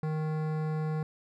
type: tone with hard clipping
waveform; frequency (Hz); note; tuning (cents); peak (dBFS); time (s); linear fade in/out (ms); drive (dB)
sine; 155.56; D#3; 0; -31; 0.03-1.03; 2; 16
effects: none